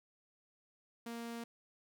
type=tone; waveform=sawtooth; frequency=233.1 Hz; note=A#3; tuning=in tune; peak=-38 dBFS; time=1.06-1.44 s; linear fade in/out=5 ms; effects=none